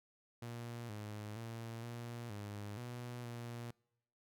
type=tone with pitch steps; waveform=sawtooth; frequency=118.3 / 105.5 / 114.9 / 118.6 / 103 / 121.5 / 118.7 Hz; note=A#2 / G#2 / A#2 / A#2 / G#2 / B2 / A#2; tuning=+26 / +28 / -25 / +30 / -14 / -28 / +32 cents; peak=-40 dBFS; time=0.42-3.71 s; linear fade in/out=5 ms; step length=470 ms; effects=noise-tail reverb RT60 0.8 s tail -26 dB re dry